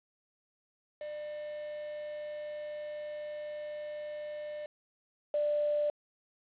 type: tone pair in turn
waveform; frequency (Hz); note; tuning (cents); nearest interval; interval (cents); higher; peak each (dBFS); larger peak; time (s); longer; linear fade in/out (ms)
triangle / sine; 598 / 591.8; D5 / D5; +31 / +13; unison; 18; first; -36 / -27; second; 1.01-4.66 / 5.34-5.9; first; 2
effects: resampled to 8000 Hz + 9-bit